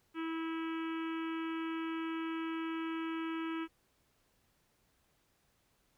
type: harmonic tone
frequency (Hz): 325.6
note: E4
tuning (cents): -21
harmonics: 1 / 3 / 4 / 5 / 6 / 7 / 8 / 9 / 10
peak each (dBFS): -36 / -48 / -46 / -50 / -55 / -52 / -53 / -55 / -59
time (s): 0.14-3.68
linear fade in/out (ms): 50
effects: pink hiss -74 dBFS RMS until 5.97 s